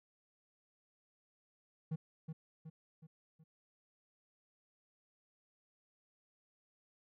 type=tone with echo; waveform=triangle; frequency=158.9 Hz; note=D#3; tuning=37 cents sharp; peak=-33 dBFS; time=1.91-1.96 s; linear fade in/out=10 ms; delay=370 ms; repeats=4; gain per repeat=-6 dB; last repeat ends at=3.44 s; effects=none